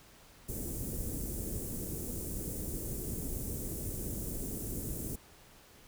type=band-stop noise; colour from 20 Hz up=pink; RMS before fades=-38 dBFS; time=0.48-5.16 s; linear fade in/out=10 ms; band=450 to 7700 Hz; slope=24 dB/octave; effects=pink hiss -58 dBFS RMS until 5.87 s